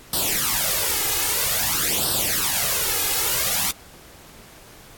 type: noise with flanger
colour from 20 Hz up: white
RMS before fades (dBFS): -22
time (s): 0.13-3.71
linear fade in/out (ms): 2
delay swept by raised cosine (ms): 0.22 to 2.42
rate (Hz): 0.51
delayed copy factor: +0.8
effects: pink hiss -46 dBFS RMS until 4.97 s + AAC 64 kbps